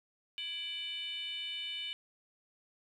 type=tone with frequency modulation; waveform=sine; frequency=2982 Hz; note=F#7; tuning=13 cents sharp; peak=-36 dBFS; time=0.38-1.93 s; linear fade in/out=0 ms; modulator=652 Hz; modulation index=0.88; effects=tanh soft clip ceiling -32 dBFS + 12-bit